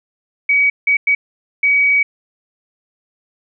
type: tone bursts at uneven times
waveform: sine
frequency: 2266 Hz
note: C#7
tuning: 37 cents sharp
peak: -10 dBFS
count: 4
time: 0.49-0.7 / 0.87-0.97 / 1.07-1.15 / 1.63-2.03 s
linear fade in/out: 5 ms
effects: none